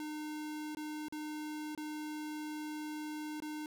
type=tone with dropouts; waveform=square; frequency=304.1 Hz; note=D#4; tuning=40 cents flat; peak=-40 dBFS; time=0-3.66 s; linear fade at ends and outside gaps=1 ms; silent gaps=0.749-0.77 / 1.084-1.124 / 1.75-1.776 / 3.402-3.422 s; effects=none